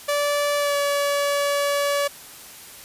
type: tone with pitch glide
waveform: sawtooth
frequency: 580 to 570.7 Hz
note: D5 to D5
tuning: -22 to -50 cents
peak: -16 dBFS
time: 0.08-2.08 s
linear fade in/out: 10 ms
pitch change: -28 cents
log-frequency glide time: 0.58-0.76 s
effects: white hiss -42 dBFS RMS until 2.84 s + resampled to 32000 Hz